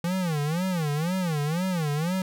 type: tone with vibrato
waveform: square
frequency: 165.4 Hz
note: E3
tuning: 6 cents sharp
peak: -25 dBFS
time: 0.04-2.22 s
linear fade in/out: 2 ms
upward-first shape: sine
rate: 2 Hz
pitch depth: 230 cents each way
effects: none